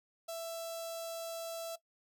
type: tone with notch filter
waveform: sawtooth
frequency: 664 Hz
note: E5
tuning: 12 cents sharp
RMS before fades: -41 dBFS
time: 0.28-1.76 s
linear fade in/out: 10 ms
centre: 1900 Hz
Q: 0.64
effects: noise-tail reverb RT60 0.1 s tail -17 dB re dry